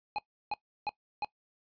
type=tone bursts; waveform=square; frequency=835 Hz; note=G#5; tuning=9 cents sharp; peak=-31 dBFS; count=4; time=0.16-1.246 s; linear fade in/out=0 ms; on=24 ms; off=330 ms; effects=noise-tail reverb RT60 0.1 s tail -20 dB re dry + resampled to 11025 Hz